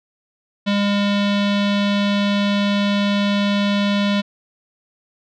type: tone with low-pass filter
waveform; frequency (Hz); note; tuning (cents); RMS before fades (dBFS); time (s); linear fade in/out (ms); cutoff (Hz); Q
square; 202.5; G#3; -43; -18; 0.66-4.22; 20; 3600; 2.9
effects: none